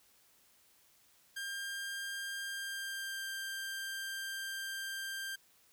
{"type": "tone with pitch glide", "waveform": "sawtooth", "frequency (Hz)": [1599, 1583.4], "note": ["G6", "G6"], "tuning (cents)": [34, 17], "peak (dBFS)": -35, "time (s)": [1.36, 5.36], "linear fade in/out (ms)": 10, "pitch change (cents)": -17, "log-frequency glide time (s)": [2.44, 3.24], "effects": ["white hiss -67 dBFS RMS until 5.72 s"]}